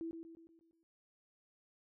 sine tone with echo, 329.6 Hz, E4, in tune, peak -39 dBFS, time 0.01-0.11 s, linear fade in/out 0 ms, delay 120 ms, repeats 6, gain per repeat -6 dB, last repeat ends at 0.83 s, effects none

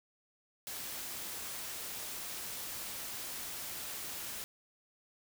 white noise, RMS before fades -42 dBFS, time 0.67-4.44 s, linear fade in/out 0 ms, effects none

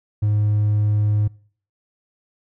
triangle tone, 104.9 Hz, G#2, 18 cents sharp, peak -13 dBFS, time 0.22-1.28 s, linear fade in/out 10 ms, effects noise-tail reverb RT60 0.5 s tail -25 dB re dry + tanh soft clip ceiling -9 dBFS

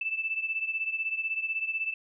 sine beating tone pair, 2637 / 2653 Hz, E7 / E7, 0 / +10 cents, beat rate 16 Hz, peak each -30 / -34 dBFS, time 0.01-1.94 s, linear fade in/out 5 ms, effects none

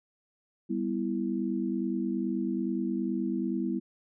sine chord, E minor, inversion first, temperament just, 197.78 / 247.2 / 329.6 Hz, G3 / B3 / E4, +16 / +2 / 0 cents, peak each -32 dBFS, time 0.69-3.8 s, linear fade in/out 20 ms, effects none

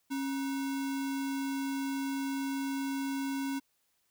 sine tone with sample-and-hold, 272.8 Hz, C#4, 28 cents flat, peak -31 dBFS, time 0.1-3.6 s, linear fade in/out 20 ms, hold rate 1225 Hz, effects white hiss -75 dBFS RMS until 4.1 s

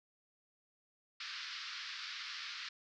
white band-pass noise, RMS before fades -45 dBFS, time 1.2-2.69 s, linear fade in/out 5 ms, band 1200 to 5100 Hz, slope 48 dB/octave, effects none

